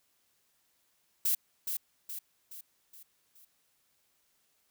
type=noise with echo; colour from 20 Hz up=violet; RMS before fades=-28 dBFS; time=1.25-1.35 s; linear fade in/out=5 ms; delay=420 ms; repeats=5; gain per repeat=-6 dB; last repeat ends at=3.45 s; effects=white hiss -73 dBFS RMS until 4.7 s